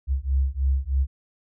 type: beating tone pair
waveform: sine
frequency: 65.8 / 69 Hz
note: C2 / C#2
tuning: +10 / -7 cents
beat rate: 3.2 Hz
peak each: -23 dBFS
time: 0.07-1.07 s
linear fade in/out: 50 ms
effects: none